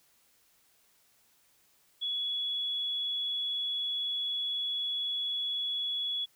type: tone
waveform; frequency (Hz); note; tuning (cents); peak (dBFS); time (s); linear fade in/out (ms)
sine; 3381; G#7; +30; -30; 2.01-6.26; 20
effects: white hiss -67 dBFS RMS until 6.35 s